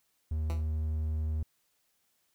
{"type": "tone", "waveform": "triangle", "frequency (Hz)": 77.78, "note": "D#2", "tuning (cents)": 0, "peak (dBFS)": -27, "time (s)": [0.31, 1.43], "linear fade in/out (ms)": 5}
{"type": "tone with exponential decay", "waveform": "10% pulse", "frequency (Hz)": 166.9, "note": "E3", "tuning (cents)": 22, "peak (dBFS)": -29, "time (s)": [0.5, 0.68], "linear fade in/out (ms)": 0, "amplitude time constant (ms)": 39}
{"effects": ["white hiss -74 dBFS RMS until 2.34 s"]}